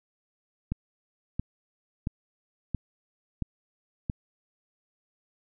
click train, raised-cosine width 5 ms, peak -16 dBFS, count 6, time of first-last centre 0.72-4.098 s, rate 1.48 Hz, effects none

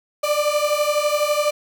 35% pulse beating tone pair, 587.3 / 599.3 Hz, D5 / D5, 0 / +35 cents, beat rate 12 Hz, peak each -19 dBFS, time 0.23-1.51 s, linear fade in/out 10 ms, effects 9-bit

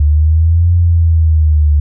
sine exponential two-way sweep, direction up then down, 73.1 to 87.31 to 73.1 Hz, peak -6 dBFS, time 0-1.8 s, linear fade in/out 5 ms, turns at 0.73 s, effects none

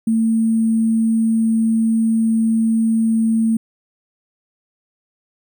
sine tone with sample-and-hold, 224.7 Hz, A3, 37 cents sharp, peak -13 dBFS, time 0.07-3.57 s, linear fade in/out 5 ms, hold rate 8820 Hz, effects none

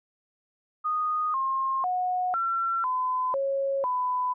sine tone with pitch steps, 1238 / 1066 / 730 / 1355 / 1015 / 548 / 1000 Hz, D#6 / C6 / F#5 / E6 / B5 / C#5 / B5, -9 / +32 / -24 / +47 / +47 / -20 / +21 cents, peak -24 dBFS, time 0.84-4.34 s, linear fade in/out 20 ms, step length 500 ms, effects none

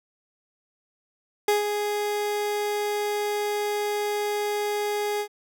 30% pulse tone with ADSR envelope, 415 Hz, G#4, 1 cent flat, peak -15 dBFS, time 1.48-5.28 s, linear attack 4 ms, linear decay 140 ms, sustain -7 dB, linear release 79 ms, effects none

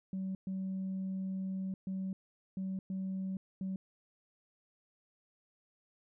sine tone bursts at uneven times, 190 Hz, F#3, 46 cents sharp, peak -33 dBFS, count 6, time 0.13-0.35 / 0.47-1.74 / 1.87-2.13 / 2.57-2.79 / 2.9-3.37 / 3.61-3.76 s, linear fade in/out 2 ms, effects tanh soft clip ceiling -32 dBFS

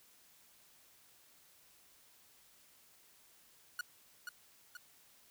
45% pulse tone with echo, 1453 Hz, F#6, 32 cents flat, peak -36 dBFS, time 3.79-3.81 s, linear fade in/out 2 ms, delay 480 ms, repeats 2, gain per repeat -5 dB, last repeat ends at 4.77 s, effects white hiss -65 dBFS RMS until 5.3 s

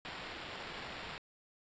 white noise with sample-and-hold, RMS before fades -45 dBFS, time 0.05-1.18 s, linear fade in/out 0 ms, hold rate 6300 Hz, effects resampled to 16000 Hz

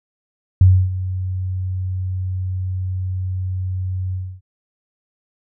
sine tone with ADSR envelope, 92.8 Hz, F#2, 6 cents sharp, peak -5 dBFS, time 0.61-4.41 s, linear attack 3 ms, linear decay 280 ms, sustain -15 dB, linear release 280 ms, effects none

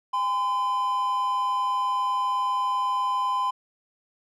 triangle tone pair together, 808.8 / 1019 Hz, G#5 / C6, -46 / -46 cents, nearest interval major third, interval 400 cents, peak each -31 / -21 dBFS, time 0.13-3.51 s, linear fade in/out 10 ms, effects none

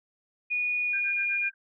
sine tone with pitch glide, 2457 to 2426 Hz, D#7 to D#7, -22 to -44 cents, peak -25 dBFS, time 0.5-1.5 s, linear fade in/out 20 ms, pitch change -22 cents, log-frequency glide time 0.81-1.23 s
sine tone with tremolo, 1581 Hz, G6, 14 cents sharp, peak -32 dBFS, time 0.93-1.54 s, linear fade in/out 5 ms, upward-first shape sine, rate 8 Hz, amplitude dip 100%
effects none

